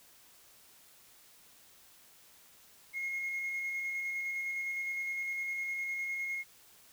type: tone with tremolo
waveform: sine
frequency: 2154 Hz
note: C7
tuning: 50 cents sharp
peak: -31 dBFS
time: 2.93-6.44 s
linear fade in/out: 50 ms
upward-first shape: square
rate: 9.8 Hz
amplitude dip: 25%
effects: tanh soft clip ceiling -31 dBFS + white hiss -60 dBFS RMS until 6.92 s